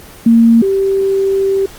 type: tone pair in turn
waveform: sine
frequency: 230.2 / 389.5 Hz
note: A#3 / G4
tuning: -22 / -11 cents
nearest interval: major sixth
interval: 911 cents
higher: second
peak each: -4 / -10 dBFS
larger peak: first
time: 0.26-0.62 / 0.62-1.66 s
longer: second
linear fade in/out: 5 ms
effects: pink hiss -36 dBFS RMS until 1.78 s + Opus 24 kbps